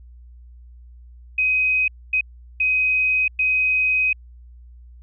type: tone bursts at uneven times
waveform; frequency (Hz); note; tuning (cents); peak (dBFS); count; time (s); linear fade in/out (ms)
sine; 2519; D#7; +21; -16; 4; 1.38-1.88 / 2.13-2.21 / 2.6-3.28 / 3.39-4.13; 5
effects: added 60 Hz sine -41 dBFS peak until 5.02 s